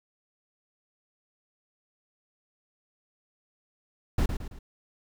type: noise with echo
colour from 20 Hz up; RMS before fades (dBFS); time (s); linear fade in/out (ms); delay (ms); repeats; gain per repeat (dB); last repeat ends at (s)
brown; -23; 4.18-4.26; 5; 110; 3; -7; 4.59
effects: none